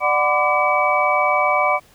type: tone cluster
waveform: sine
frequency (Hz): 595 / 742 / 1010 / 1170 / 2284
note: D5 / F#5 / B5 / D6 / D7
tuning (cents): +22 / +5 / +39 / -7 / -49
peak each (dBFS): -21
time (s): 0-1.8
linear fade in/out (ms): 50
effects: pink hiss -52 dBFS RMS until 1.94 s